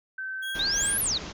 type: tone with pitch glide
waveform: sine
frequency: 1541 to 1611.1 Hz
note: G6 to G6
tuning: -30 to +47 cents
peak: -31 dBFS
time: 0.18-0.98 s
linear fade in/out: 5 ms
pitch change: +77 cents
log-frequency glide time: 0.4-0.74 s
type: tone with tremolo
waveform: 45% pulse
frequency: 3296 Hz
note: G#7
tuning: 14 cents flat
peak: -33 dBFS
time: 0.42-1.08 s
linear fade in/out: 10 ms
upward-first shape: sine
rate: 3 Hz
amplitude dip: 100%
type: low-pass noise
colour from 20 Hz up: pink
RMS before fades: -38 dBFS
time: 0.54-1.33 s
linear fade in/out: 20 ms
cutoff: 6800 Hz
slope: 96 dB/octave
type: exponential two-way sweep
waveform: sine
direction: up then down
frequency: 3567 to 11920 to 3567 Hz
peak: -24 dBFS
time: 0.59-1.18 s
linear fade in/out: 5 ms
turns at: 1 s
effects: none